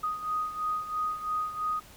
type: beating tone pair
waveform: sine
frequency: 1244.5 / 1247.5 Hz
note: D#6 / D#6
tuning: 0 / +4 cents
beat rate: 3 Hz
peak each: -30 / -35 dBFS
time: 0.03-1.8 s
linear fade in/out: 10 ms
effects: pink hiss -52 dBFS RMS until 1.96 s